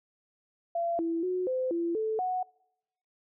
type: tone with pitch steps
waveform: sine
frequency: 681 / 332 / 365.8 / 514 / 338.8 / 438 / 737 Hz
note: F5 / E4 / F#4 / C5 / E4 / A4 / F#5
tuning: -44 / +12 / -20 / -31 / +48 / -8 / -7 cents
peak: -27 dBFS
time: 0.75-2.43 s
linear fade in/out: 5 ms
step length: 240 ms
effects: noise-tail reverb RT60 0.9 s tail -26 dB re dry